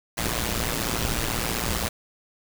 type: noise with amplitude modulation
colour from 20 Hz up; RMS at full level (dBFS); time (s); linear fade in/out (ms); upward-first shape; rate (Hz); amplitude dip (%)
pink; -23; 0.17-1.89; 10; sine; 116; 85
effects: none